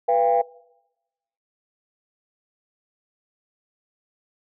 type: tone cluster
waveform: sine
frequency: 492.9 / 686 / 801 Hz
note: B4 / F5 / G5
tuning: -3 / -31 / +37 cents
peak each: -20 dBFS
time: 0.08-0.42 s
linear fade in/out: 10 ms
effects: noise-tail reverb RT60 1.0 s tail -23 dB re dry + tanh soft clip ceiling -9 dBFS